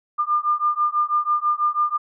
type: beating tone pair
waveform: sine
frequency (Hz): 1200 / 1206.1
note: D6 / D6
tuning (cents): +37 / +46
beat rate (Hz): 6.1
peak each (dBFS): -21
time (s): 0.18-1.98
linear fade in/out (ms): 20
effects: none